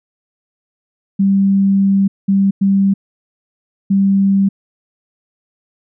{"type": "tone bursts at uneven times", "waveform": "sine", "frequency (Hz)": 196, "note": "G3", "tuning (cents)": 0, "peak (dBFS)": -9, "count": 4, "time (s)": [[1.19, 2.08], [2.28, 2.51], [2.61, 2.94], [3.9, 4.49]], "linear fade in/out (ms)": 10, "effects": []}